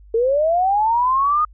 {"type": "linear sweep", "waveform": "sine", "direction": "up", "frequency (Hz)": [440, 1244.5], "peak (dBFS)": -14, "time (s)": [0.14, 1.45], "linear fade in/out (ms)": 5, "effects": ["added 50 Hz sine -42 dBFS peak until 1.53 s"]}